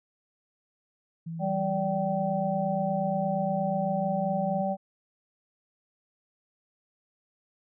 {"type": "tone with pitch glide", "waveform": "sine", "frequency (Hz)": [164.8, 169.34], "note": ["E3", "E3"], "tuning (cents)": [0, 47], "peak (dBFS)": -33, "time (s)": [1.26, 4.62], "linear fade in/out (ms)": 10, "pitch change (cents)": 47, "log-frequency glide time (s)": [3.58, 4.22]}
{"type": "harmonic tone", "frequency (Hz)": 193.3, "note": "G3", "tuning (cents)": -24, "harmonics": [1, 3, 4], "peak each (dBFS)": [-30, -30, -30], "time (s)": [1.39, 4.77], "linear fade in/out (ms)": 50}
{"effects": []}